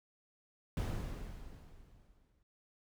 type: noise with exponential decay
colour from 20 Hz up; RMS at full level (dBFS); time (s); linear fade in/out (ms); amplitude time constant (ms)
brown; -33; 0.77-2.43; 1; 360
effects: none